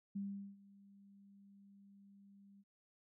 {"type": "tone with ADSR envelope", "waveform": "sine", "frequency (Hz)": 198.9, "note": "G3", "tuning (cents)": 25, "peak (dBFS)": -38, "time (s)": [0.15, 2.64], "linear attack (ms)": 12, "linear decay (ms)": 400, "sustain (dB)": -22, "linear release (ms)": 39, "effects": []}